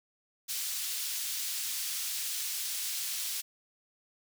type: high-pass noise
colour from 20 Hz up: pink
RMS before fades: -35 dBFS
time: 0.48-3.42 s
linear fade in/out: 20 ms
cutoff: 4000 Hz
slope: 12 dB/octave
effects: none